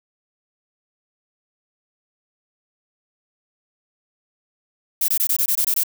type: noise bursts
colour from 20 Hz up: violet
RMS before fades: -19 dBFS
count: 9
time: 5.01-5.835 s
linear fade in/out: 5 ms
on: 73 ms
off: 21 ms
effects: none